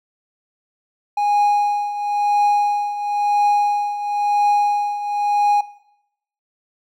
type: tone with tremolo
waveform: triangle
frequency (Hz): 824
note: G#5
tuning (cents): -14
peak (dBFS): -11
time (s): 1.17-5.61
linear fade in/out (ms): 5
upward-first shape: triangle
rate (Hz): 0.98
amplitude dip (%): 75
effects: noise-tail reverb RT60 0.8 s tail -18 dB re dry